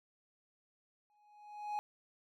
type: tone with exponential growth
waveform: triangle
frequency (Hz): 835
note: G#5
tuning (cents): +9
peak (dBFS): -31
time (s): 1.1-1.79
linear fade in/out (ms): 0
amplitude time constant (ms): 150
effects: none